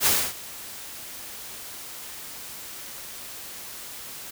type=noise with ADSR envelope; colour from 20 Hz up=white; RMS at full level=-19 dBFS; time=0-4.31 s; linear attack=59 ms; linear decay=270 ms; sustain=-20 dB; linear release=9 ms; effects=none